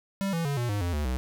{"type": "tone with pitch steps", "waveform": "square", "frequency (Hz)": [196, 166.73, 141.83, 120.65, 102.63, 87.31, 74.27, 63.18], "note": ["G3", "E3", "C#3", "B2", "G#2", "F2", "D2", "B1"], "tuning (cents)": [0, 20, 40, -40, -20, 0, 20, 40], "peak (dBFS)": -27, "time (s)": [0.21, 1.17], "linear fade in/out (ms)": 0, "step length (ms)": 120, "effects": []}